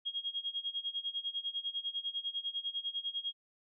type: tone with tremolo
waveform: sine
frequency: 3269 Hz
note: G#7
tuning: 28 cents flat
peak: -32 dBFS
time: 0.05-3.33 s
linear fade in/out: 20 ms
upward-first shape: sine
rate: 10 Hz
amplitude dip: 90%
effects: none